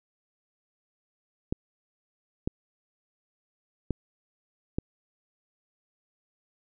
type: clicks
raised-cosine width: 3 ms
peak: -14 dBFS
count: 4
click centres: 1.525 / 2.475 / 3.907 / 4.785 s
effects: none